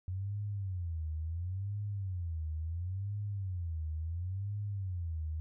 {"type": "tone with vibrato", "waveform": "sine", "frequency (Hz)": 89.9, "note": "F#2", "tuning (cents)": -49, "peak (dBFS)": -34, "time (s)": [0.08, 5.4], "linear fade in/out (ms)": 0, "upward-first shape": "sine", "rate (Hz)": 0.72, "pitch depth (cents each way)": 240, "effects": []}